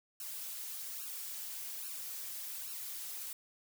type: noise with flanger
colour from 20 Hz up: blue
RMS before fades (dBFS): -43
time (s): 0.2-3.33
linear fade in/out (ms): 2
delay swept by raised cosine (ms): 0.72 to 6.52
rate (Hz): 1.2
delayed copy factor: +0.85
effects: none